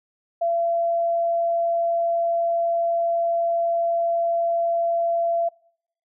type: tone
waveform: sine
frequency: 678 Hz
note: E5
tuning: 49 cents sharp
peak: -19 dBFS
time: 0.41-5.49 s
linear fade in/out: 10 ms
effects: noise-tail reverb RT60 0.7 s tail -25 dB re dry